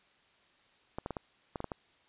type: clicks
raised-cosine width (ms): 1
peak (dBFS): -22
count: 8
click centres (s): 0.985 / 1.061 / 1.107 / 1.168 / 1.558 / 1.604 / 1.643 / 1.718
effects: white hiss -66 dBFS RMS until 2.08 s + resampled to 8000 Hz